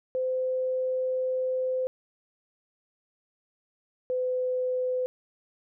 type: tone pair in turn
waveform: sine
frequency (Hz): 514 / 506.6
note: C5 / B4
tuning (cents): -31 / +44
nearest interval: unison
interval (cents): 25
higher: first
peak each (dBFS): -25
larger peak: neither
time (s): 0.15-1.87 / 4.1-5.06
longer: first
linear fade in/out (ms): 0
effects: none